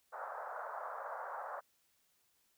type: band-pass noise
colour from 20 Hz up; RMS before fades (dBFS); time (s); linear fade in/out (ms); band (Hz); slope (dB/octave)
pink; -44; 0.12-1.61; 20; 560 to 1500; 48
effects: white hiss -75 dBFS RMS until 2.57 s